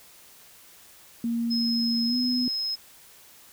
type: tone with pitch glide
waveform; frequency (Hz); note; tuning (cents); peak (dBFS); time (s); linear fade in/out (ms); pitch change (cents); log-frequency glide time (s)
sine; 233.1 to 248.4; A#3 to B3; 0 to +10; -24; 1.24-2.48; 2; +110; 2.07-2.16
type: tone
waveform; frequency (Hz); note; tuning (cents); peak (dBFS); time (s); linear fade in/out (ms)
sine; 5140; E8; -45; -26; 1.5-2.76; 20
effects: white hiss -52 dBFS RMS until 3.52 s